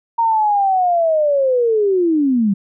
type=linear sweep; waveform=sine; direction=down; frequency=932.3 to 189.2 Hz; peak=-12 dBFS; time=0.18-2.54 s; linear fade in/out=10 ms; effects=none